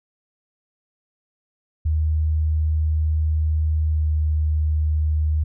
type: tone with pitch glide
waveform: sine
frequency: 77.78 to 76.89 Hz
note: D#2 to D#2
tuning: 0 to -20 cents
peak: -17 dBFS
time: 1.85-5.44 s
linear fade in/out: 10 ms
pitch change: -20 cents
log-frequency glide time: 3.9-4.05 s
effects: none